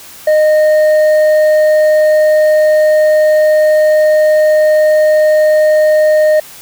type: tone with hard clipping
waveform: sine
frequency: 615 Hz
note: D#5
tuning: 20 cents flat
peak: -7 dBFS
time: 0.27-6.4 s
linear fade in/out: 5 ms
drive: 4 dB
effects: white hiss -34 dBFS RMS until 6.61 s